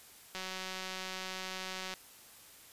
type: click train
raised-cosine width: 0.2 ms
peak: -23 dBFS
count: 298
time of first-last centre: 0.35-1.938 s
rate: 187 Hz
effects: white hiss -56 dBFS RMS until 2.72 s + resampled to 32000 Hz